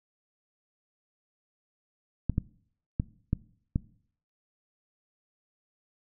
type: clicks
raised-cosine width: 5 ms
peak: -13 dBFS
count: 5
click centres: 2.297 / 2.381 / 2.999 / 3.331 / 3.759 s
effects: noise-tail reverb RT60 0.6 s tail -21 dB re dry